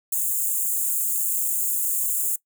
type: high-pass noise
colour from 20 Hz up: white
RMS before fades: -24 dBFS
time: 0.12-2.36 s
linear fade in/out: 5 ms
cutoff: 6800 Hz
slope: 96 dB/octave
effects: noise-tail reverb RT60 0.1 s tail -21 dB re dry